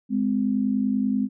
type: tone pair together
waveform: sine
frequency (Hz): 207.7 / 257.9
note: G#3 / C4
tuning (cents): 0 / -25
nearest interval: major third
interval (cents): 375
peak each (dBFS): -23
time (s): 0.09-1.29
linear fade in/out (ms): 50
effects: none